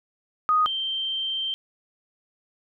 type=tone pair in turn; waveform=sine; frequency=1244.5 / 3136 Hz; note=D#6 / G7; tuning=0 / 0 cents; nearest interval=octave + major third; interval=1600 cents; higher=second; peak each=-17 / -25 dBFS; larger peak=first; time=0.49-0.66 / 0.66-1.54 s; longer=second; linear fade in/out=0 ms; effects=none